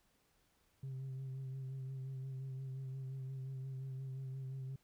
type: tone with vibrato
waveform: sine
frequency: 132.6 Hz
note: C3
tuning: 23 cents sharp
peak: -39 dBFS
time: 0.83-4.76 s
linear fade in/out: 5 ms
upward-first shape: sine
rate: 5.7 Hz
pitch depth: 28 cents each way
effects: tanh soft clip ceiling -40 dBFS + pink hiss -75 dBFS RMS until 4.83 s